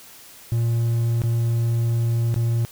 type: tone with dropouts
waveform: triangle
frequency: 116.54 Hz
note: A#2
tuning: in tune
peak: -16 dBFS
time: 0.52-2.65 s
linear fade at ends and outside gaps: 0 ms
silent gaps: 1.218-1.237 / 2.342-2.361 s
effects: white hiss -45 dBFS RMS until 2.71 s